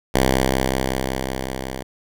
5% pulse tone with level ramp, 65.41 Hz, C2, in tune, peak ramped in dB -3 to -17 dBFS, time 0.14-1.83 s, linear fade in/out 10 ms, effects none

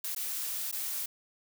blue noise with dropouts, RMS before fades -35 dBFS, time 0.04-1.06 s, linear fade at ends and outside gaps 5 ms, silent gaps 0.15-0.162 / 0.714-0.725 s, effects none

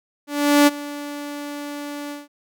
sawtooth tone with ADSR envelope, 290 Hz, D4, 22 cents flat, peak -6 dBFS, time 0.27-2.28 s, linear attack 400 ms, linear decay 27 ms, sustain -19 dB, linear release 170 ms, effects none

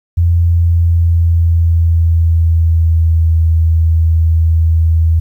sine tone with pitch glide, 85.2 to 81.4 Hz, F2 to E2, -42 to -21 cents, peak -7 dBFS, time 0.17-5.2 s, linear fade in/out 10 ms, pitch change -79 cents, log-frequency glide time 0.34-3.33 s, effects 8-bit

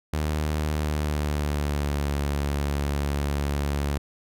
sawtooth tone with pitch glide, 76.2 to 71.51 Hz, D#2 to D2, -36 to -46 cents, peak -20 dBFS, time 0.13-3.98 s, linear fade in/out 5 ms, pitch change -110 cents, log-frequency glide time 0.68-2.1 s, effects none

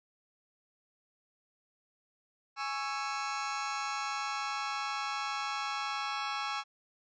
sawtooth chord, C# minor, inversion second, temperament just, 831.5 / 1108.7 / 1330.5 Hz, G#5 / C#6 / E6, +2 / 0 / +16 cents, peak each -34 dBFS, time 2.56-6.64 s, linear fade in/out 50 ms, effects resampled to 16000 Hz

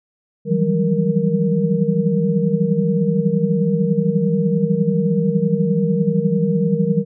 sine tone cluster, 159.2 / 171.6 / 188.3 / 199.3 / 467.7 Hz, D#3 / F3 / F#3 / G3 / A#4, +40 / -30 / +31 / +29 / +6 cents, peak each -21 dBFS, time 0.45-7.05 s, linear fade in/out 50 ms, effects none

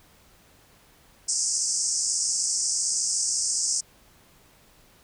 white band-pass noise, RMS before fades -26 dBFS, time 1.28-3.81 s, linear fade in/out 10 ms, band 5000 to 8700 Hz, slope 96 dB/octave, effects pink hiss -57 dBFS RMS until 5.03 s

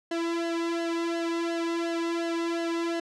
sawtooth tone with flanger, 335.9 Hz, E4, 33 cents sharp, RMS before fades -29 dBFS, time 0.11-3 s, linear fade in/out 5 ms, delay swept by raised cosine 0.83 to 1.72 ms, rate 2.8 Hz, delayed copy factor -1, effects low-pass 6000 Hz 12 dB/octave

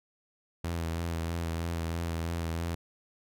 sawtooth tone with vibrato, 83.4 Hz, E2, 21 cents sharp, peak -27 dBFS, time 0.64-2.75 s, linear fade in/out 5 ms, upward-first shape sine, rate 3.1 Hz, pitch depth 28 cents each way, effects none

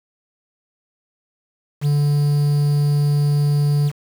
triangle tone with quantisation, 145.5 Hz, D3, 16 cents flat, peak -12 dBFS, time 1.81-3.92 s, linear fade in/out 50 ms, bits 6, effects none

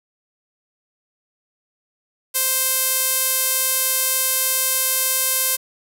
sawtooth tone with band-pass filter, 523.3 Hz, C5, in tune, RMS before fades -20 dBFS, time 2.34-5.57 s, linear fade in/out 20 ms, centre 12000 Hz, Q 1.6, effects none

